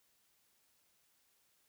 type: silence
effects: white hiss -74 dBFS RMS until 1.68 s